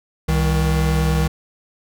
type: tone pair together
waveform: square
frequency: 66.5 / 158.44 Hz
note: C2 / D#3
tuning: +29 / +32 cents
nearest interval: octave + minor third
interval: 1503 cents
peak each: -19 dBFS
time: 0.28-1.28 s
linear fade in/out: 10 ms
effects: none